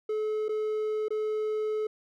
triangle tone with dropouts, 430 Hz, A4, 40 cents flat, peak -25 dBFS, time 0.09-1.87 s, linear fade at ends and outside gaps 5 ms, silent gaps 0.484-0.491 / 1.084-1.105 s, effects none

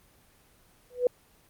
sine tone with exponential growth, 493.9 Hz, B4, in tune, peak -16 dBFS, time 0.9-1.07 s, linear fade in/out 2 ms, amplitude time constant 36 ms, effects pink hiss -61 dBFS RMS until 1.49 s + Opus 24 kbps

